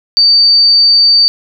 sine tone, 4604 Hz, D8, 35 cents flat, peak -4 dBFS, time 0.17-1.28 s, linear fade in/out 0 ms, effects none

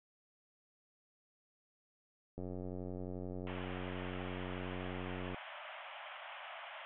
click train, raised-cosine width 2 ms, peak -31 dBFS, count 272, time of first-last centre 2.38-5.345 s, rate 91.4 Hz
pink band-pass noise, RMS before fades -49 dBFS, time 3.47-6.85 s, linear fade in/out 0 ms, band 580 to 3300 Hz, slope 96 dB/octave
effects none

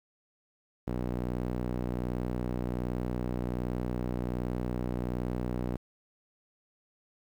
sawtooth tone with band-pass filter, 61.3 Hz, B1, 12 cents flat, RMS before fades -33 dBFS, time 0.87-5.77 s, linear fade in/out 5 ms, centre 280 Hz, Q 0.67, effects 9-bit

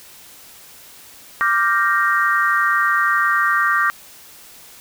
sine chord, G minor seventh, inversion second, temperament equal, 1174.7 / 1396.9 / 1568 / 1864.7 Hz, D6 / F6 / G6 / Bb6, 0 / 0 / 0 / 0 cents, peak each -18 / -22 / -20 / -20 dBFS, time 1.41-3.9 s, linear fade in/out 0 ms, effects white hiss -43 dBFS RMS until 4.8 s

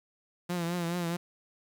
sawtooth tone with vibrato, 172.6 Hz, F3, 20 cents flat, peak -26 dBFS, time 0.49-1.17 s, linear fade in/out 10 ms, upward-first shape triangle, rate 4.7 Hz, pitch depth 70 cents each way, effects 9-bit

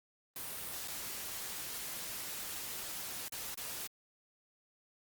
white noise with dropouts, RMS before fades -42 dBFS, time 0.36-3.87 s, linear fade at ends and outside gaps 1 ms, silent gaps 0.876-0.882 / 3.282-3.322 / 3.545-3.575 s, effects Opus 32 kbps

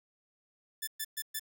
5% pulse tone bursts, 1751 Hz, A6, 9 cents flat, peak -23 dBFS, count 4, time 0.82-1.396 s, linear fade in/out 10 ms, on 54 ms, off 120 ms, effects none

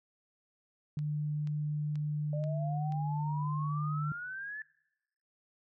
sine tone, 149.5 Hz, D3, 31 cents sharp, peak -31 dBFS, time 0.97-4.12 s, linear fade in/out 2 ms
click train, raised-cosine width 0.2 ms, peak -36 dBFS, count 5, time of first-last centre 0.99-2.922 s, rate 2.07 Hz
sine exponential sweep, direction up, 587.3 to 1760 Hz, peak -38 dBFS, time 2.33-4.62 s, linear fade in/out 2 ms
effects noise-tail reverb RT60 0.9 s tail -22 dB re dry

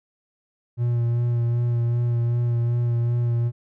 triangle tone with vibrato, 119 Hz, A#2, 36 cents sharp, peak -17 dBFS, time 0.77-3.52 s, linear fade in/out 50 ms, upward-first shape sine, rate 2.6 Hz, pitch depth 19 cents each way, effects none

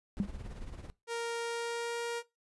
brown noise with tremolo, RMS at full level -41 dBFS, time 0.17-0.9 s, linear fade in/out 0 ms, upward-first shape sine, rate 18 Hz, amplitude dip 60%
sine tone with exponential decay, 200.1 Hz, G3, 36 cents sharp, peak -23 dBFS, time 0.2-0.3 s, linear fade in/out 0 ms, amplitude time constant 21 ms
sawtooth tone with pitch glide, 466.2 to 470.3 Hz, A#4 to A#4, 0 to +15 cents, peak -30 dBFS, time 1.07-2.23 s, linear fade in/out 50 ms, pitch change +15 cents, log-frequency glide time 1.39-2.01 s
effects noise-tail reverb RT60 0.2 s tail -19 dB re dry + resampled to 24000 Hz

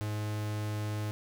45% pulse tone, 105.7 Hz, G#2, 31 cents sharp, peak -32 dBFS, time 0.01-1.11 s, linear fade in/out 0 ms, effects none

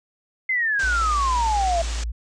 sine exponential sweep, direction down, 2100 to 658 Hz, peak -19 dBFS, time 0.49-1.82 s, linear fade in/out 5 ms
white low-pass noise, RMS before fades -35 dBFS, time 0.79-2.04 s, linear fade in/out 5 ms, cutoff 7800 Hz, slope 48 dB/octave
sine tone, 56.6 Hz, A1, 50 cents sharp, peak -24 dBFS, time 0.83-2.12 s, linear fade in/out 10 ms
effects none

